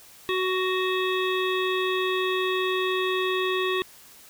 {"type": "harmonic tone", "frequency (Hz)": 372.1, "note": "F#4", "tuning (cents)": 10, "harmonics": [1, 3, 5, 7, 9, 10], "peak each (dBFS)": [-25, -30, -32, -33, -35, -35], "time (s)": [0.29, 3.82], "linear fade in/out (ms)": 0, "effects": ["white hiss -50 dBFS RMS until 4.29 s"]}